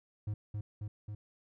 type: tone with echo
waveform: triangle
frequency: 104.8 Hz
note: G#2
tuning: 16 cents sharp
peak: -31 dBFS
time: 0.27-0.34 s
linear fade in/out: 5 ms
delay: 270 ms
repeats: 3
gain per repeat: -2 dB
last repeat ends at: 1.15 s
effects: none